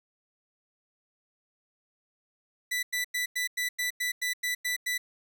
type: tone bursts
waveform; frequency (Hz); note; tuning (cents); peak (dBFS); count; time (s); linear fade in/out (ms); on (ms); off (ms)
sawtooth; 1980; B6; +4; -24; 11; 2.71-4.98; 10; 120; 95
effects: none